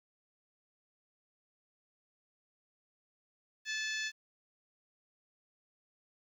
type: harmonic tone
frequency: 869 Hz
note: A5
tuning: 22 cents flat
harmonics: 2 / 3 / 4 / 5 / 6 / 7 / 8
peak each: -37 / -41 / -43 / -45 / -47 / -48 / -49 dBFS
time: 3.65-4.12 s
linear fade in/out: 50 ms
effects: 11-bit